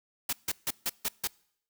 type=noise bursts; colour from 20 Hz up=white; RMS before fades=-30 dBFS; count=6; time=0.29-1.274 s; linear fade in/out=5 ms; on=39 ms; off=150 ms; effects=noise-tail reverb RT60 0.7 s tail -25 dB re dry